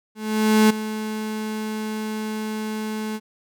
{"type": "tone with ADSR envelope", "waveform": "35% pulse", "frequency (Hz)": 216.1, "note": "A3", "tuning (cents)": -31, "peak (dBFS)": -10, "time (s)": [0.15, 3.2], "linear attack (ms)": 550, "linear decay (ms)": 9, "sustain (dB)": -14, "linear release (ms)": 47, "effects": []}